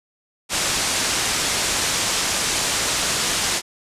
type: low-pass noise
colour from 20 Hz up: white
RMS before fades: -22 dBFS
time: 0.49-3.62 s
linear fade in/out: 50 ms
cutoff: 8500 Hz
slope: 24 dB/octave
effects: resampled to 32000 Hz